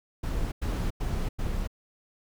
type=noise bursts; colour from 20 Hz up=brown; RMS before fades=-29 dBFS; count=4; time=0.23-1.675 s; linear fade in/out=10 ms; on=290 ms; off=95 ms; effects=none